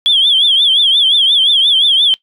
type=tone with vibrato; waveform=sine; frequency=3322 Hz; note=G#7; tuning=in tune; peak=-6 dBFS; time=0.06-2.14 s; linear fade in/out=0 ms; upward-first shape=triangle; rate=5.7 Hz; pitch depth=150 cents each way; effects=noise-tail reverb RT60 0.1 s tail -21 dB re dry + tanh soft clip ceiling -2 dBFS